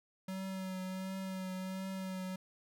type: tone with vibrato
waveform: square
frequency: 188.5 Hz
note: F#3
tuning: 32 cents sharp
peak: -39 dBFS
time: 0.28-2.36 s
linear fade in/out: 5 ms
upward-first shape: triangle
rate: 1.4 Hz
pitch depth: 27 cents each way
effects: none